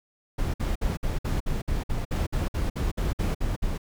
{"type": "noise bursts", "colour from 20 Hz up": "brown", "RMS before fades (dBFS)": -26, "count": 16, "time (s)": [0.38, 3.78], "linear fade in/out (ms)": 10, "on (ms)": 160, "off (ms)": 56, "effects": []}